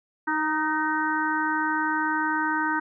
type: harmonic tone with a mistuned harmonic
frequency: 311.1 Hz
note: D#4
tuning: in tune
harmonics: 1 / 3 / 4 / 5 / 6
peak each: -29 / -27 / -32 / -27 / -34 dBFS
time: 0.27-2.8 s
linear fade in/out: 10 ms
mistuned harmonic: 5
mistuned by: -24 cents
effects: none